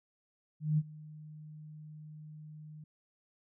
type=tone with ADSR envelope; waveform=sine; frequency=153.1 Hz; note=D#3; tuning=28 cents flat; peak=-24 dBFS; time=0.6-2.84 s; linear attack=180 ms; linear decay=43 ms; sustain=-22 dB; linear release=4 ms; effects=none